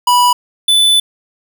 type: tone pair in turn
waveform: square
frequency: 981 / 3496 Hz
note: B5 / A7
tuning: -12 / -12 cents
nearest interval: octave + minor seventh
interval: 2200 cents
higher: second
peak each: -8 dBFS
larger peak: neither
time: 0.07-0.33 / 0.68-1 s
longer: second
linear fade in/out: 5 ms
effects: none